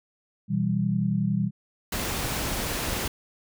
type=chord; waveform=sine; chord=E minor; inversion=second; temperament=equal; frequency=123.47 / 164.81 / 196 Hz; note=B2 / E3 / G3; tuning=0 / 0 / 0 cents; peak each=-28 / -27 / -25 dBFS; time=0.48-1.51 s; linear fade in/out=50 ms
type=noise; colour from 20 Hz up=pink; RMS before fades=-29 dBFS; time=1.92-3.08 s; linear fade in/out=5 ms
effects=none